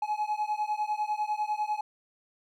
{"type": "beating tone pair", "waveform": "triangle", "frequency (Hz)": [841, 851], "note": ["G#5", "G#5"], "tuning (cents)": [22, 42], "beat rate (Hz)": 10, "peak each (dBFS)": [-29, -29], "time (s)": [0.02, 1.81], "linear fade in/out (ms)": 5, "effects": []}